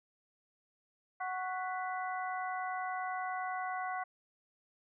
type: harmonic tone with a mistuned harmonic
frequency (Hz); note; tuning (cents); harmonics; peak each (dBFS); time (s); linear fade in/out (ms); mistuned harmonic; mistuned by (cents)
370; F#4; 0; 2 / 3 / 4 / 5; -37 / -41 / -43 / -45; 1.2-4.04; 10; 5; +120
effects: none